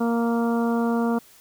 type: harmonic tone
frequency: 233.1 Hz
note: A#3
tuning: in tune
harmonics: 1 / 2 / 3 / 4 / 5 / 6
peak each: -21 / -27 / -31 / -33 / -35 / -37 dBFS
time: 0-1.19 s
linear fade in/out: 10 ms
effects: white hiss -52 dBFS RMS until 1.4 s